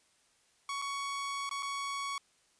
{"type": "tone with dropouts", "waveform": "sawtooth", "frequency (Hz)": 1117, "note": "C#6", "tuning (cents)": 13, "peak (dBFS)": -31, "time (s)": [0.69, 2.18], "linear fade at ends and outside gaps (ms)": 2, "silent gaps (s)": [[0.817, 0.821], [1.493, 1.511], [1.625, 1.629]], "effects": ["white hiss -69 dBFS RMS until 2.59 s", "resampled to 22050 Hz"]}